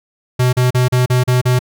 square tone bursts, 125.6 Hz, B2, 30 cents sharp, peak -11 dBFS, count 7, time 0.39-1.592 s, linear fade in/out 10 ms, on 140 ms, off 37 ms, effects none

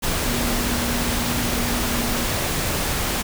sine tone in noise, 239.8 Hz, A#3, 49 cents sharp, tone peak -27 dBFS, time 0.25-2.25 s, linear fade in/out 20 ms, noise pink, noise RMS -23 dBFS, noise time 0.02-3.23 s, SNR -7 dB, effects none

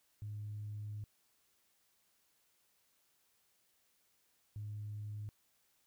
sine tone bursts at uneven times, 104.9 Hz, G#2, 18 cents sharp, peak -40 dBFS, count 2, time 0.22-1.04 / 4.56-5.29 s, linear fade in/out 0 ms, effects tanh soft clip ceiling -36 dBFS + white hiss -75 dBFS RMS until 5.86 s

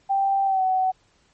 sine tone with pitch glide, 784 to 750.8 Hz, G5 to F#5, 0 to +25 cents, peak -18 dBFS, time 0.09-0.92 s, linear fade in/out 20 ms, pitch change -75 cents, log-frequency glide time 0.45-0.63 s, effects pink hiss -62 dBFS RMS until 1.33 s + MP3 32 kbps

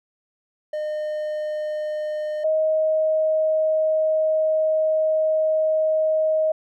triangle / sine tone pair in turn, 609 / 627.9 Hz, D#5 / D#5, -37 / +16 cents, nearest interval minor second, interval 53 cents, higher second, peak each -22 / -17 dBFS, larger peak second, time 0.73-2.44 / 2.44-6.52 s, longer second, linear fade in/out 5 ms, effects none

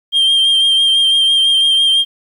sine tone with vibrato, 3183 Hz, G7, 26 cents sharp, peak -6 dBFS, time 0.12-2.05 s, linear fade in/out 50 ms, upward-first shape sine, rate 6 Hz, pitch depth 24 cents each way, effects tanh soft clip ceiling -8 dBFS + 8-bit

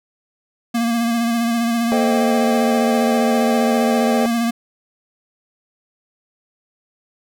square tone with vibrato, 233.1 Hz, A#3, in tune, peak -17 dBFS, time 0.74-4.51 s, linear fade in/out 10 ms, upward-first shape sine, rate 15 Hz, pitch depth 30 cents each way
triangle chord, A half-diminished seventh, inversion none, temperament equal, 440 / 523.3 / 622.3 / 784 Hz, A4 / C5 / Eb5 / G5, 0 / 0 / 0 / 0 cents, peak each -21 dBFS, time 1.92-4.26 s, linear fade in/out 0 ms
effects none

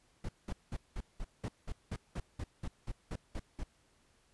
brown noise bursts, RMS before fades -38 dBFS, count 15, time 0.24-3.635 s, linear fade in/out 5 ms, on 49 ms, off 190 ms, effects pink hiss -70 dBFS RMS until 4.33 s + resampled to 24000 Hz

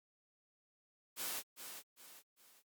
white noise with echo, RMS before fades -41 dBFS, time 1.16-1.43 s, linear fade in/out 50 ms, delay 400 ms, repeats 3, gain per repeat -8 dB, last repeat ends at 2.63 s, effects high-pass 200 Hz 12 dB/octave + Opus 48 kbps

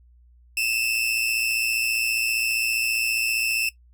sawtooth tone pair together, 2576 / 2691 Hz, E7 / E7, -41 / +35 cents, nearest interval minor second, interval 76 cents, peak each -23 / -21 dBFS, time 0.57-3.69 s, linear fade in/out 2 ms, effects noise-tail reverb RT60 0.1 s tail -17 dB re dry + added 60 Hz sine -51 dBFS peak until 3.93 s

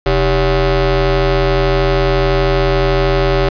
25% pulse ring-modulated tone, 175.2 Hz, F3, 6 cents sharp, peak -4 dBFS, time 0.06-3.49 s, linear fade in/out 5 ms, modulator 216 Hz, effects resampled to 11025 Hz + 7-bit

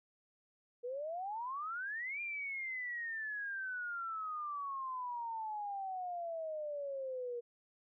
sine exponential two-way sweep, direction up then down, 472.3 to 2412 to 472.3 Hz, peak -38 dBFS, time 0.83-7.41 s, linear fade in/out 20 ms, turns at 2.21 s, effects none

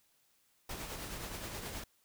pink noise with tremolo, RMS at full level -41 dBFS, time 0.69-1.84 s, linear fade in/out 5 ms, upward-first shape triangle, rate 9.5 Hz, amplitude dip 45%, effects white hiss -72 dBFS RMS until 2.04 s

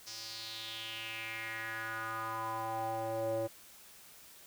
square tone with band-pass filter sweep, 112 Hz, A2, 31 cents sharp, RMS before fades -39 dBFS, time 0.06-3.48 s, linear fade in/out 20 ms, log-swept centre 5500 to 500 Hz, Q 4.3, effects white hiss -56 dBFS RMS until 4.46 s

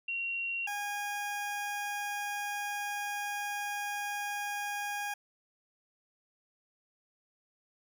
sine / 20% pulse tone pair in turn, 2747 / 818.7 Hz, F7 / G#5, -29 / -25 cents, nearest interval octave + major sixth, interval 2096 cents, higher first, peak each -32 / -29 dBFS, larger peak second, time 0.08-0.67 / 0.67-5.14 s, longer second, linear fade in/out 5 ms, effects none

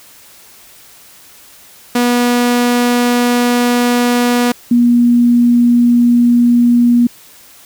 sawtooth / sine tone pair in turn, 242.8 / 239.9 Hz, B3 / A#3, -29 / +50 cents, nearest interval unison, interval 21 cents, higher first, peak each -6 dBFS, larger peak neither, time 1.95-4.52 / 4.71-7.07 s, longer first, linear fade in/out 5 ms, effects white hiss -41 dBFS RMS until 7.65 s

